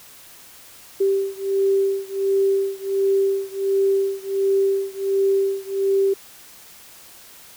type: beating tone pair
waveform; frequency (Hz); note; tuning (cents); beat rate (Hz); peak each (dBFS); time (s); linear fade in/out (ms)
sine; 390.5 / 391.9; G4 / G4; -7 / 0; 1.4; -20 / -21; 1-6.14; 10
effects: white hiss -45 dBFS RMS until 7.56 s